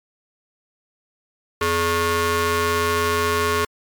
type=ring-modulated tone; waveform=sawtooth; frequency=335.8 Hz; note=E4; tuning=32 cents sharp; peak=-11 dBFS; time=1.61-3.65 s; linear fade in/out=5 ms; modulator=759 Hz; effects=MP3 96 kbps